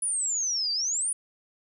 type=exponential two-way sweep; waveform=sine; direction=down then up; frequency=10000 to 4604 to 10000 Hz; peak=-25 dBFS; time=0.02-1.13 s; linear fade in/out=5 ms; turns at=0.72 s; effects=none